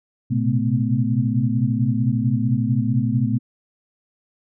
sine tone cluster, 116.1 / 127.3 / 131.8 / 218.2 / 251.4 Hz, A#2 / C3 / C3 / A3 / B3, -7 / -47 / +13 / -14 / +31 cents, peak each -22 / -24 / -25 / -23 / -24 dBFS, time 0.3-3.39 s, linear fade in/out 20 ms, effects none

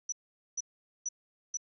sine tone bursts, 5920 Hz, F#8, in tune, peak -31 dBFS, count 4, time 0.09-1.572 s, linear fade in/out 5 ms, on 33 ms, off 450 ms, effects none

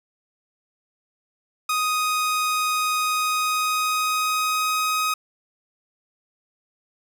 sawtooth tone with pitch glide, 1248 to 1258.1 Hz, D#6 to D#6, +5 to +19 cents, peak -17 dBFS, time 1.69-5.14 s, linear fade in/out 5 ms, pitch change +14 cents, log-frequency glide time 3.04-4.77 s, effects none

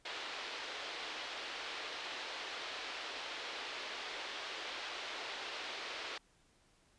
white band-pass noise, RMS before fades -44 dBFS, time 0.05-6.18 s, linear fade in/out 5 ms, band 340 to 4100 Hz, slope 24 dB/octave, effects pink hiss -70 dBFS RMS until 6.98 s + resampled to 22050 Hz

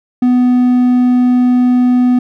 triangle tone, 248.5 Hz, B3, 11 cents sharp, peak -5 dBFS, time 0.22-2.19 s, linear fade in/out 5 ms, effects none

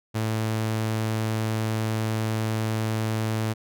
sawtooth tone, 110 Hz, A2, in tune, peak -20 dBFS, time 0.14-3.54 s, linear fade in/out 20 ms, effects none

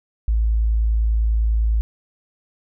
sine tone, 55 Hz, A1, in tune, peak -15 dBFS, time 0.28-1.81 s, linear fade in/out 0 ms, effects none

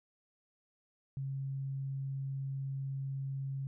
sine tone, 136 Hz, C#3, 33 cents flat, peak -35 dBFS, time 1.17-3.67 s, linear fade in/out 0 ms, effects none

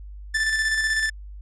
45% pulse tone with tremolo, 1761 Hz, A6, 1 cent sharp, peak -19 dBFS, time 0.34-1.1 s, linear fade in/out 10 ms, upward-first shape square, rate 16 Hz, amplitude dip 35%, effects added 50 Hz sine -36 dBFS peak until 1.41 s + resampled to 22050 Hz

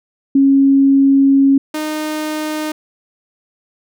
sine / sawtooth tone pair in turn, 274 / 307.4 Hz, C#4 / D#4, -20 / -21 cents, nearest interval major second, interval 199 cents, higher second, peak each -7 / -15 dBFS, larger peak first, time 0.35-1.58 / 1.74-2.72 s, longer first, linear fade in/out 5 ms, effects none

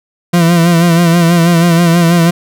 40% pulse tone with vibrato, 170 Hz, F3, 46 cents flat, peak -5 dBFS, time 0.33-2.31 s, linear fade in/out 10 ms, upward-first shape sine, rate 6.2 Hz, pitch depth 52 cents each way, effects none

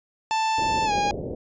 45% pulse tone with pitch glide, 883 to 819.1 Hz, A5 to G#5, +6 to -24 cents, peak -21 dBFS, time 0.31-1.11 s, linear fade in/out 0 ms, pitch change -130 cents, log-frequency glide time 0.85-0.92 s
white low-pass noise, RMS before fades -32 dBFS, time 0.58-1.35 s, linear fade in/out 5 ms, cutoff 600 Hz, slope 48 dB/octave
effects resampled to 16000 Hz

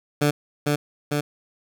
15% pulse tone with echo, 146.83 Hz, D3, in tune, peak -11 dBFS, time 0.21-0.31 s, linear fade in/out 10 ms, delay 450 ms, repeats 2, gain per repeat -2 dB, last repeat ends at 1.21 s, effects none

